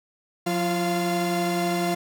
45% pulse tone cluster, 178.2 / 344.5 / 693 Hz, F3 / F4 / F5, +35 / -24 / -14 cents, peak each -27 dBFS, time 0.46-1.95 s, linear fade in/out 10 ms, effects none

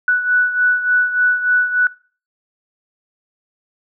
sine beating tone pair, 1480 / 1483.4 Hz, F#6 / F#6, 0 / +4 cents, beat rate 3.4 Hz, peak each -14 / -19 dBFS, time 0.08-1.87 s, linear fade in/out 2 ms, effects noise-tail reverb RT60 0.4 s tail -22 dB re dry

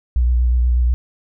sine tone with vibrato, 60.9 Hz, B1, 24 cents flat, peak -12 dBFS, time 0.16-0.94 s, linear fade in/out 0 ms, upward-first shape sine, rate 8.3 Hz, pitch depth 33 cents each way, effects none

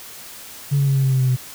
sine tone with pitch steps, 141.4 / 139.29 / 137.22 / 135.17 / 133.16 / 131.17 / 129.22 / 127.29 Hz, C#3 / C#3 / C#3 / C#3 / C3 / C3 / C3 / C3, +35 / +9 / -17 / -43 / +31 / +5 / -21 / -47 cents, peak -13 dBFS, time 0.71-1.366 s, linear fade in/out 20 ms, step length 82 ms, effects tanh soft clip ceiling -11 dBFS + white hiss -38 dBFS RMS until 1.54 s

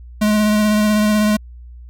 square tone with vibrato, 211.7 Hz, G#3, 33 cents sharp, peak -13 dBFS, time 0.21-1.37 s, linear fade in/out 10 ms, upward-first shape sine, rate 16 Hz, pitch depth 18 cents each way, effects added 60 Hz sine -34 dBFS peak until 1.89 s

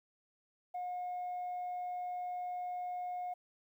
sine tone, 720 Hz, F#5, 47 cents flat, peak -35 dBFS, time 0.74-3.34 s, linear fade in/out 10 ms, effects tanh soft clip ceiling -35 dBFS + 12-bit

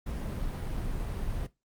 brown noise, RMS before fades -33 dBFS, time 0.06-1.47 s, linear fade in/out 10 ms, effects noise-tail reverb RT60 0.2 s tail -18 dB re dry + Opus 32 kbps

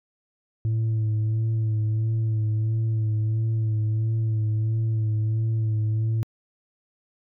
sine tone with vibrato, 110 Hz, A2, in tune, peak -18 dBFS, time 0.65-6.23 s, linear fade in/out 0 ms, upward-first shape sine, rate 1.5 Hz, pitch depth 33 cents each way, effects tanh soft clip ceiling -20 dBFS

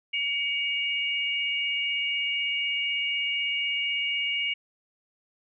sine tone pair together, 2258 / 2848 Hz, C#7 / F7, +31 / +33 cents, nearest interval major third, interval 402 cents, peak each -28 dBFS, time 0.13-4.54 s, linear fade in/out 10 ms, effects none

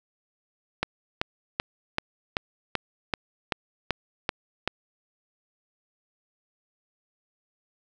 click train, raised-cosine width 0.3 ms, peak -8 dBFS, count 11, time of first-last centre 0.83-4.676 s, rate 2.6 Hz, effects none

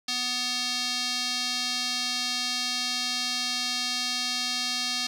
square tone with band-pass filter, 248.3 Hz, B3, 9 cents sharp, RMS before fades -29 dBFS, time 0.08-5.07 s, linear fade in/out 5 ms, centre 4500 Hz, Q 2.5, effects none

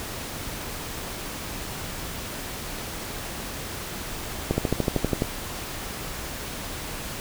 slowing click train, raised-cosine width 2 ms, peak -8 dBFS, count 10, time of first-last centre 4.51-5.221 s, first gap 70 ms, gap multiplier 1.03, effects pink hiss -34 dBFS RMS until 7.2 s

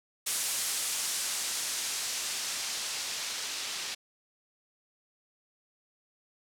blue noise with low-pass filter sweep, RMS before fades -34 dBFS, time 0.26-3.95 s, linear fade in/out 10 ms, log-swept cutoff 9500 to 4700 Hz, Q 0.83, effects none

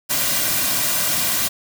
white noise with comb filter, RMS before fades -20 dBFS, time 0.09-1.49 s, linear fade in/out 20 ms, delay 2.3 ms, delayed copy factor -0.6, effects none

